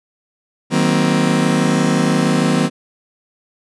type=chord; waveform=35% pulse; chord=C half-diminished seventh; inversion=first; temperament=just; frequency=156.98 / 188.37 / 235.5 / 261.6 Hz; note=Eb3 / Gb3 / Bb3 / C4; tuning=+16 / +31 / +18 / 0 cents; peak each=-17 dBFS; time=0.7-2.7 s; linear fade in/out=50 ms; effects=resampled to 24000 Hz